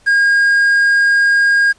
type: tone with quantisation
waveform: triangle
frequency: 1624 Hz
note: G#6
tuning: 39 cents flat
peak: -7 dBFS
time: 0.06-1.73 s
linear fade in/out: 20 ms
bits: 6
effects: pink hiss -51 dBFS RMS until 1.78 s + resampled to 22050 Hz